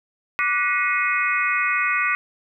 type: tone cluster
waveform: sine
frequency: 1166 / 1468 / 1923 / 2158 / 2498 Hz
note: D6 / F#6 / B6 / C#7 / D#7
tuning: -13 / -14 / -47 / -47 / +6 cents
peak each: -25 dBFS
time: 0.39-2.15 s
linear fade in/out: 0 ms
effects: none